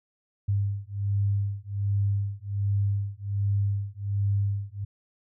sine beating tone pair, 99.8 / 101.1 Hz, G2 / G#2, +32 / -46 cents, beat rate 1.3 Hz, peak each -27 dBFS, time 0.48-4.85 s, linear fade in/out 10 ms, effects none

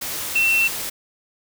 sine tone in noise, 2697 Hz, E7, 39 cents sharp, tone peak -15 dBFS, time 0.35-0.68 s, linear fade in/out 10 ms, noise white, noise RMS -28 dBFS, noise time 0.01-0.9 s, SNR +10 dB, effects none

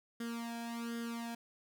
sawtooth tone with flanger, 233.1 Hz, A#3, in tune, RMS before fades -41 dBFS, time 0.2-1.35 s, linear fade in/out 5 ms, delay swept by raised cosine 0.6 to 1.23 ms, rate 1.3 Hz, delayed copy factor +0.85, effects none

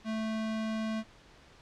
square tone, 220 Hz, A3, in tune, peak -32 dBFS, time 0.04-1.04 s, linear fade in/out 50 ms, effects pink hiss -57 dBFS RMS until 1.61 s + low-pass 5000 Hz 12 dB/octave

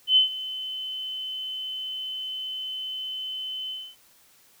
sine tone with ADSR envelope, 3045 Hz, F#7, 49 cents sharp, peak -13 dBFS, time 0.07-3.96 s, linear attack 94 ms, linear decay 120 ms, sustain -17 dB, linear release 260 ms, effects white hiss -58 dBFS RMS until 4.6 s

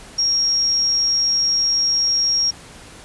sine tone, 5588 Hz, F8, in tune, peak -15 dBFS, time 0.18-2.51 s, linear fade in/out 10 ms, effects pink hiss -41 dBFS RMS until 3.04 s + resampled to 24000 Hz

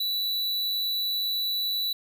square tone, 3951 Hz, B7, in tune, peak -26 dBFS, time 0-1.93 s, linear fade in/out 5 ms, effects none

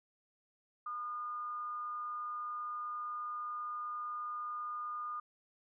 sine tone with amplitude modulation, 1218 Hz, D#6, 37 cents flat, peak -36 dBFS, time 0.86-5.2 s, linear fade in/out 5 ms, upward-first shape sine, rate 215 Hz, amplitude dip 35%, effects none

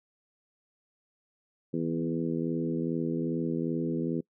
harmonic tone with a mistuned harmonic, 82.5 Hz, E2, 2 cents sharp, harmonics 2 / 3 / 4 / 5 / 6, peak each -33 / -32 / -33 / -37 / -40 dBFS, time 1.73-4.21 s, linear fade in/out 10 ms, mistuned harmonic 2, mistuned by -17 cents, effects noise-tail reverb RT60 0.1 s tail -24 dB re dry

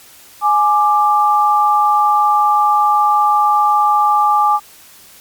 sine tone pair together, 836.7 / 1182 Hz, G#5 / D6, +13 / +11 cents, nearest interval tritone, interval 598 cents, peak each -12 dBFS, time 0.41-4.6 s, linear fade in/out 50 ms, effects white hiss -42 dBFS RMS until 5.2 s + MP3 96 kbps

